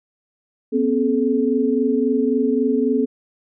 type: tone cluster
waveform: sine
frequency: 243.1 / 266.8 / 430.6 Hz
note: B3 / C4 / A4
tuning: -27 / +34 / -37 cents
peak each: -20 dBFS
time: 0.72-3.06 s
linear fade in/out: 20 ms
effects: none